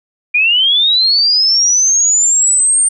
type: linear sweep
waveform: sine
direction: up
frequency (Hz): 2387 to 8840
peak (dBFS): -8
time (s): 0.34-2.89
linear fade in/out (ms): 10
effects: none